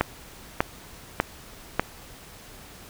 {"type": "click train", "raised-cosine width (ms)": 0.5, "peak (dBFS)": -4, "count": 4, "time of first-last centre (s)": [0.01, 1.796], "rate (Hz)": 1.68, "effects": ["pink hiss -46 dBFS RMS until 2.89 s"]}